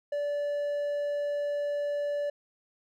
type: tone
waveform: triangle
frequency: 580 Hz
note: D5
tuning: 22 cents flat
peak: -26 dBFS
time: 0.12-2.3 s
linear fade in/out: 5 ms
effects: none